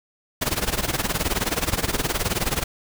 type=noise with tremolo; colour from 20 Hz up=pink; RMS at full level=-21 dBFS; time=0.41-2.64 s; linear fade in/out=10 ms; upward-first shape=sine; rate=19 Hz; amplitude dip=85%; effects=none